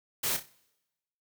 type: noise with echo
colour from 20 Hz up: white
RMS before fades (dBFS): -30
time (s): 0.23-0.37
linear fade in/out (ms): 10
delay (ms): 31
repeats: 4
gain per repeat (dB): -9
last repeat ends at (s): 0.494
effects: noise-tail reverb RT60 1.0 s tail -24 dB re dry